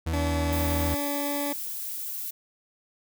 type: tone with pitch glide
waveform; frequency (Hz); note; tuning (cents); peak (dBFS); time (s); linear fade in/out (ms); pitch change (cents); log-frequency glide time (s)
40% pulse; 81.1 to 80.54; E2 to E2; -28 to -40; -25; 0.06-0.95; 10; -12; 0.27-0.53
type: tone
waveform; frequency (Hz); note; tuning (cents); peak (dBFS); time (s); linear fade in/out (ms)
20% pulse; 286.5; D4; -43; -23; 0.13-1.53; 5
type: noise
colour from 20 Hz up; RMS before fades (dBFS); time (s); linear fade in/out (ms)
violet; -34; 0.52-2.31; 10
effects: none